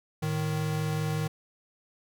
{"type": "tone pair together", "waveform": "square", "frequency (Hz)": [109.98, 155.1], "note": ["A2", "D#3"], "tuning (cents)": [0, -5], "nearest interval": "tritone", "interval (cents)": 595, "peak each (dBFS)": [-34, -29], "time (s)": [0.22, 1.28], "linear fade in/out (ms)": 10, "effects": []}